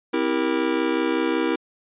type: chord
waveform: square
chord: C dominant seventh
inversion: none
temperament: just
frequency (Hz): 261.6 / 327 / 392.4 / 470.9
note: C4 / E4 / G4 / Bb4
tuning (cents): 0 / -14 / +2 / +18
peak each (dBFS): -28 / -24 / -29 / -27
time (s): 0.13-1.56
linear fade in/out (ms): 10
effects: resampled to 8000 Hz